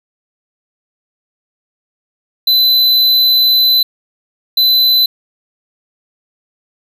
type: tone bursts at uneven times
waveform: square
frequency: 4019 Hz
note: B7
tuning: 30 cents sharp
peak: -8 dBFS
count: 2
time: 2.47-3.83 / 4.57-5.06 s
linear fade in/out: 5 ms
effects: none